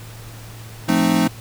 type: chord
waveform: square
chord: F dominant seventh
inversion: none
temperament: equal with one note detuned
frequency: 174.61 / 220 / 261.6 / 307.6 Hz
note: F3 / A3 / C4 / Eb4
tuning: 0 / 0 / 0 / -20 cents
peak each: -21 dBFS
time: 0.88-1.28 s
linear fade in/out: 10 ms
effects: added 112 Hz sine -36 dBFS peak until 1.4 s + pink hiss -41 dBFS RMS until 1.4 s